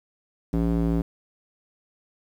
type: tone with band-pass filter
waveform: square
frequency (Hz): 56.4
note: A1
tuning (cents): +44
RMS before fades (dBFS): -23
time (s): 0.53-1.02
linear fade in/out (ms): 5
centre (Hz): 240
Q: 1.5
effects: 9-bit